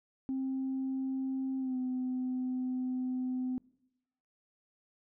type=tone with pitch glide; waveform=sine; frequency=264.7 to 254.8 Hz; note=C4 to C4; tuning=+20 to -46 cents; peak=-30 dBFS; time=0.29-3.58 s; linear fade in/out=0 ms; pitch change=-66 cents; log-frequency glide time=1.59-1.76 s; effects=noise-tail reverb RT60 0.9 s tail -24 dB re dry + tanh soft clip ceiling -28 dBFS